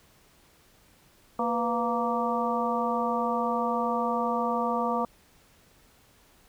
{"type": "harmonic tone with a mistuned harmonic", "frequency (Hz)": 233.1, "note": "A#3", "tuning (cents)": 0, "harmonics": [1, 2, 3, 4, 5], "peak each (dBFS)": [-31, -31, -31, -31, -31], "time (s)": [1.39, 5.05], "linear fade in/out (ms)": 2, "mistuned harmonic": 2, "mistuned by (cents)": 95, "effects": ["pink hiss -60 dBFS RMS until 6.48 s"]}